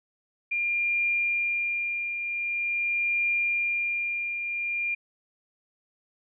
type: tone with tremolo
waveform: sine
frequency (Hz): 2400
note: D7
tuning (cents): +37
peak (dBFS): -22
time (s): 0.51-4.95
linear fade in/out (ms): 10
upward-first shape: triangle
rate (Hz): 0.45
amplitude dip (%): 55
effects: none